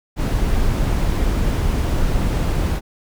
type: noise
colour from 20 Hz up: brown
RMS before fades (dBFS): -18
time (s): 0.16-2.81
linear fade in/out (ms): 50
effects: none